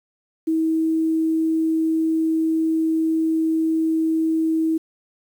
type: tone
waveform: sine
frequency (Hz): 321.3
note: E4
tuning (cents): -44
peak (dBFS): -17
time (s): 0.47-4.78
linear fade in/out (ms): 10
effects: 8-bit